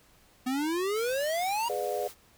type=exponential sweep; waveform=square; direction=up; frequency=248.9 to 967 Hz; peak=-28 dBFS; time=0.46-1.69 s; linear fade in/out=10 ms
type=noise; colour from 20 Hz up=white; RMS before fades=-46 dBFS; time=0.93-2.15 s; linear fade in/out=50 ms
type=chord; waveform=sine; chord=G# diminished seventh; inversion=none; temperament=just; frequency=415.3 / 498.4 / 598 / 717.6 Hz; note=G#4 / B4 / D5 / F5; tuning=0 / +16 / +31 / +47 cents; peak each=-34 dBFS; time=1.69-2.08 s; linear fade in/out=10 ms
effects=pink hiss -61 dBFS RMS until 2.37 s